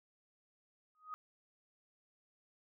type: tone with exponential growth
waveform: sine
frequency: 1251 Hz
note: D#6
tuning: 9 cents sharp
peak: -38 dBFS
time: 0.95-1.14 s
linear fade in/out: 0 ms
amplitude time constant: 41 ms
effects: none